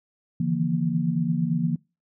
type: tone cluster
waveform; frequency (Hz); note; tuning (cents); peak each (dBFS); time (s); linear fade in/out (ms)
sine; 146 / 160.4 / 169.2 / 234.6; D3 / E3 / E3 / A#3; -10 / -47 / +45 / +11; -29 / -31 / -24 / -27; 0.4-1.76; 5
effects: noise-tail reverb RT60 0.3 s tail -26 dB re dry